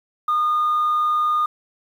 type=tone; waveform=sine; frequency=1222 Hz; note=D#6; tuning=32 cents flat; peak=-15 dBFS; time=0.28-1.46 s; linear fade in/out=5 ms; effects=tanh soft clip ceiling -14 dBFS + 8-bit